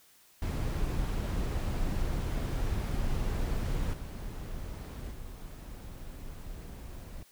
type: noise with level steps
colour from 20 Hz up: brown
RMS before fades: -31 / -39 / -43 dBFS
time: 0.42-7.23 s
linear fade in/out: 2 ms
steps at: 3.93 / 5.11 s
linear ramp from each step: 5 ms
effects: white hiss -61 dBFS RMS until 7.31 s